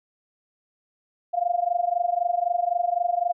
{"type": "tone with amplitude modulation", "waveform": "sine", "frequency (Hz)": 701, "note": "F5", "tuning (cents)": 6, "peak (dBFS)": -17, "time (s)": [1.33, 3.33], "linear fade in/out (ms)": 20, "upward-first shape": "sine", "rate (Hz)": 23.9, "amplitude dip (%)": 90, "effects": []}